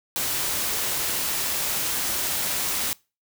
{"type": "noise", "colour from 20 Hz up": "white", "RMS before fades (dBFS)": -26, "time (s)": [0.16, 2.93], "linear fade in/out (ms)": 0, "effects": ["noise-tail reverb RT60 0.3 s tail -24 dB re dry"]}